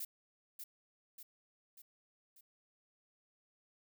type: noise with echo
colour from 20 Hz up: violet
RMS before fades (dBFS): -42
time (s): 0-0.05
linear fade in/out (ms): 5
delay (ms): 590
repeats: 4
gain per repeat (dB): -5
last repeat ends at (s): 2.41
effects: none